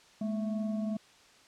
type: tone with frequency modulation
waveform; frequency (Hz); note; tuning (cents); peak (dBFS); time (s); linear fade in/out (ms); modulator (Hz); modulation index
sine; 211.8; G#3; +34; -30; 0.21-0.97; 5; 446; 0.57
effects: white hiss -59 dBFS RMS until 1.47 s + low-pass 6000 Hz 12 dB/octave